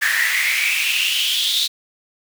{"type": "noise with high-pass filter sweep", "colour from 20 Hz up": "pink", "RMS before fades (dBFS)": -19, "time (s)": [0.01, 1.68], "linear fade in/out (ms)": 20, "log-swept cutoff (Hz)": [1700, 3800], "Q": 8, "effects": []}